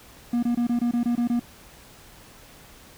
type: tone bursts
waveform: triangle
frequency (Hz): 238.9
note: A#3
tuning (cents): +43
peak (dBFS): -18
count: 9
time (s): 0.33-1.396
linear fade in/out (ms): 5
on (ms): 98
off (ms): 23
effects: pink hiss -49 dBFS RMS until 2.97 s